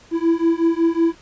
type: beating tone pair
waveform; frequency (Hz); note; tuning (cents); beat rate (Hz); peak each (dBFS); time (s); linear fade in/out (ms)
triangle; 329.6 / 335; E4 / E4; 0 / +28; 5.4; -16; 0.11-1.15; 50
effects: pink hiss -49 dBFS RMS until 1.21 s + resampled to 16000 Hz